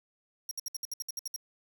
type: tone bursts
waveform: sawtooth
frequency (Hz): 5620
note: F8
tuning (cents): +10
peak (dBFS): -31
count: 11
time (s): 0.49-1.362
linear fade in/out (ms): 2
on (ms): 22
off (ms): 63
effects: 10-bit